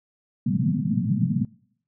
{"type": "band-pass noise", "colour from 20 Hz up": "white", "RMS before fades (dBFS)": -23, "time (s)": [0.46, 1.45], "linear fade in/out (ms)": 5, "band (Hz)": [110, 240], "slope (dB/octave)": 96, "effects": ["noise-tail reverb RT60 0.7 s tail -25 dB re dry"]}